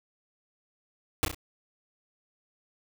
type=noise with echo; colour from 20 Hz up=pink; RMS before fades=-24 dBFS; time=1.23-1.25 s; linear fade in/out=0 ms; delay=32 ms; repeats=3; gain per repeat=-6 dB; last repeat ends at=1.346 s; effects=none